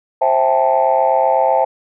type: chord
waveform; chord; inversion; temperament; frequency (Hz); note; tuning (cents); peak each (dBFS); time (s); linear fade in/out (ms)
sine; A minor seventh; first; just; 528 / 660 / 792 / 880; C5 / E5 / G5 / A5; +16 / +2 / +18 / 0; -16; 0.21-1.65; 10
effects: tanh soft clip ceiling -3 dBFS